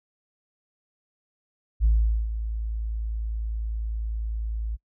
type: tone with ADSR envelope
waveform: sine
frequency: 55 Hz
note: A1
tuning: in tune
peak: -14 dBFS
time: 1.8-4.77 s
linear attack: 45 ms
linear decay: 430 ms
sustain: -12 dB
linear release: 28 ms
effects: noise-tail reverb RT60 0.1 s tail -26 dB re dry + tanh soft clip ceiling -13 dBFS